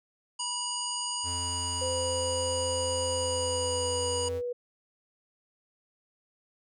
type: harmonic tone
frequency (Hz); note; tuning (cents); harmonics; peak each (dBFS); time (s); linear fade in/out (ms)
970; B5; -31; 1 / 3 / 5 / 7 / 9; -37 / -37 / -37 / -37 / -37; 0.39-4.29; 10
type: tone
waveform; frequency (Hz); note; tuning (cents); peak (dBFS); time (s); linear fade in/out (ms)
square; 87.31; F2; 0; -37; 1.23-4.42; 50
type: tone with pitch glide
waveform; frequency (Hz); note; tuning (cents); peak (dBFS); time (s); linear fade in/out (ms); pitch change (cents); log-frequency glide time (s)
sine; 515 to 487.5; C5 to B4; -28 to -23; -30; 1.81-4.53; 10; -95; 3.11-4.2
effects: none